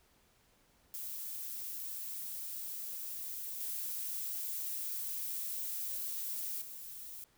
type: noise with level steps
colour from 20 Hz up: violet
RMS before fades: -42 / -39 / -47 dBFS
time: 0.94-7.24 s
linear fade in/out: 0 ms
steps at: 3.6 / 6.61 s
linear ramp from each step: 10 ms
effects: pink hiss -69 dBFS RMS until 7.37 s